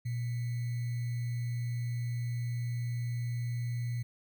sine tone with sample-and-hold, 119.9 Hz, A#2, 49 cents sharp, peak -31 dBFS, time 0.05-4.03 s, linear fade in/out 10 ms, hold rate 2100 Hz, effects none

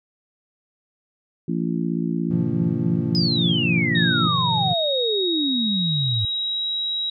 harmonic tone, 57 Hz, A#1, 38 cents flat, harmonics 3 / 4 / 5 / 6, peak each -24 / -26 / -28 / -30 dBFS, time 1.48-4.28 s, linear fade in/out 5 ms
triangle chord, F half-diminished seventh, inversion first, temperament equal with one note detuned, 103.83 / 125.34 / 155.56 / 174.61 Hz, Ab2 / Cb3 / Eb3 / F3, 0 / +26 / 0 / 0 cents, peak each -31 / -25 / -27 / -25 dBFS, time 2.3-4.74 s, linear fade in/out 10 ms
sine exponential sweep, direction down, 5100 to 103.7 Hz, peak -21 dBFS, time 3.15-6.25 s, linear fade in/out 0 ms
sine tone with pitch glide, 3754 to 3846 Hz, A#7 to B7, +11 to -47 cents, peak -22 dBFS, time 3.95-7.1 s, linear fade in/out 5 ms, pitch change +42 cents, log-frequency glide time 4.92-6.65 s
effects none

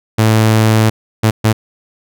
sawtooth tone bursts at uneven times, 110 Hz, A2, in tune, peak -4 dBFS, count 3, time 0.18-0.9 / 1.23-1.31 / 1.44-1.53 s, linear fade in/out 10 ms, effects none

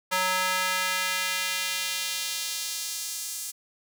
square tone with high-pass filter sweep, 185 Hz, F#3, in tune, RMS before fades -29 dBFS, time 0.11-3.52 s, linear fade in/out 20 ms, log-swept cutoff 1000 to 7400 Hz, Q 1, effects none

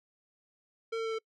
square tone with pitch steps, 453.7 / 450.6 / 447.5 / 444.4 Hz, A#4 / A4 / A4 / A4, -47 / +41 / +29 / +17 cents, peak -32 dBFS, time 0.92-1.188 s, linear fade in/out 10 ms, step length 67 ms, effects noise-tail reverb RT60 0.1 s tail -26 dB re dry + low-pass 4000 Hz 12 dB/octave

